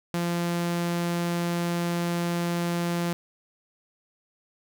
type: tone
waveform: sawtooth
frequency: 172.3 Hz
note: F3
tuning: 23 cents flat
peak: -21 dBFS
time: 0.14-3.13 s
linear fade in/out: 0 ms
effects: none

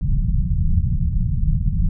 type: low-pass noise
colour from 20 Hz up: pink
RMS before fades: -18 dBFS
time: 0.01-1.89 s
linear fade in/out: 5 ms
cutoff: 180 Hz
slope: 48 dB/octave
effects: none

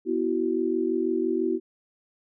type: chord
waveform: sine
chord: B suspended fourth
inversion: none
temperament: equal with one note detuned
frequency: 246.9 / 329.6 / 375.6 Hz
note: B3 / E4 / F#4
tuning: 0 / 0 / +26 cents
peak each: -30 / -26 / -26 dBFS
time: 0.05-1.6 s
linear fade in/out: 50 ms
effects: none

